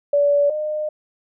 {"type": "tone pair in turn", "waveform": "sine", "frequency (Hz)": [575, 609.2], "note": ["D5", "D#5"], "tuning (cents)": [-37, -37], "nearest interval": "minor second", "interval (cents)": 100, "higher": "second", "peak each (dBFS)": [-13, -21], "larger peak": "first", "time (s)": [[0.13, 0.5], [0.5, 0.89]], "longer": "second", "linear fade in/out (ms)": 5, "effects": []}